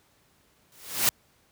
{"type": "noise with exponential growth", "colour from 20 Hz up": "white", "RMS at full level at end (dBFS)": -19, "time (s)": [0.72, 1.09], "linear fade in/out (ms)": 1, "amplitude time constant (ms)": 80, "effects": ["pink hiss -64 dBFS RMS until 1.51 s", "high-pass 60 Hz 12 dB/octave"]}